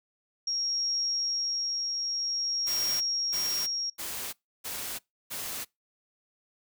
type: tone with tremolo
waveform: sine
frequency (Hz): 5588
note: F8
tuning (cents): 0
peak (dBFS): -26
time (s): 0.47-3.9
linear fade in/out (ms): 5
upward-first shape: triangle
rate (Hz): 0.51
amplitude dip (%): 30
type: noise bursts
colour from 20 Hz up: white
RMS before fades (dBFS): -36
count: 5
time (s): 2.66-5.65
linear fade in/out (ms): 20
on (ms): 350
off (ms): 310
effects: noise-tail reverb RT60 0.2 s tail -25 dB re dry